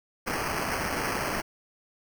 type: noise with sample-and-hold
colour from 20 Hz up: violet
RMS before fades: -30 dBFS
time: 0.26-1.42 s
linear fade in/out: 20 ms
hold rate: 3675 Hz
effects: none